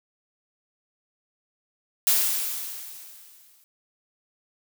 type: noise with exponential decay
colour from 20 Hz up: blue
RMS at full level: -19 dBFS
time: 2.07-3.64 s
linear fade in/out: 0 ms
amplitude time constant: 340 ms
effects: none